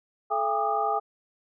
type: tone cluster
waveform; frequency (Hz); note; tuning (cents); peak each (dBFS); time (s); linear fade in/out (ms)
sine; 432.2 / 675 / 806 / 1188 / 1239; A4 / E5 / G5 / D6 / D#6; -31 / +41 / +48 / +20 / -8; -32 / -31 / -26 / -34 / -30; 0.3-1; 20
effects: none